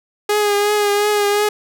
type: tone with vibrato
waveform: sawtooth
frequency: 413.2 Hz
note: G#4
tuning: 9 cents flat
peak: -10 dBFS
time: 0.29-1.49 s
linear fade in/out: 5 ms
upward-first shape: triangle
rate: 2.8 Hz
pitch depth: 34 cents each way
effects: none